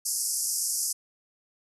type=band-pass noise; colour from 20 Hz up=white; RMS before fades=-29 dBFS; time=0.05-0.93 s; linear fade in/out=10 ms; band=4900 to 12000 Hz; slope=96 dB/octave; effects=none